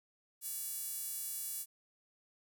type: tone with high-pass filter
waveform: sawtooth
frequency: 570 Hz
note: C#5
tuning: 48 cents sharp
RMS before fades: -41 dBFS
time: 0.41-1.66 s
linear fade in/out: 50 ms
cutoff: 10000 Hz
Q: 1.3
effects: none